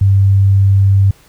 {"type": "tone", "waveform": "sine", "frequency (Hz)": 98, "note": "G2", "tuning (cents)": 0, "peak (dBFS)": -6, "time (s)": [0.01, 1.11], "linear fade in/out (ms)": 5, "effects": ["pink hiss -47 dBFS RMS until 1.28 s"]}